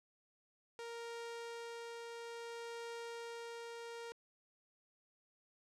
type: tone with tremolo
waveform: sawtooth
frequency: 466.2 Hz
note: A#4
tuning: in tune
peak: -40 dBFS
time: 0.79-4.12 s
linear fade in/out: 0 ms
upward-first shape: triangle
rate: 0.59 Hz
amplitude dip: 25%
effects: low-pass 8000 Hz 12 dB/octave